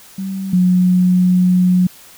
sine tone pair in turn, 192.4 / 181.6 Hz, G3 / F#3, -32 / -32 cents, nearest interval minor second, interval 100 cents, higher first, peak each -20 / -9 dBFS, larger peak second, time 0.18-0.53 / 0.53-1.87 s, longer second, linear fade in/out 5 ms, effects white hiss -42 dBFS RMS until 2.17 s

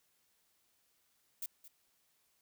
violet noise with echo, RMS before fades -40 dBFS, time 1.42-1.46 s, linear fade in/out 2 ms, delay 220 ms, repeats 1, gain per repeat -15 dB, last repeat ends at 1.68 s, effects white hiss -75 dBFS RMS until 2.41 s

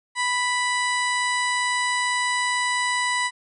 harmonic tone, 987.8 Hz, B5, in tune, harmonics 1 / 2 / 3 / 4 / 5 / 6 / 7 / 8 / 9, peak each -25 / -24 / -34 / -32 / -37 / -43 / -44 / -35 / -35 dBFS, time 0.15-3.31 s, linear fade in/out 50 ms, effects none

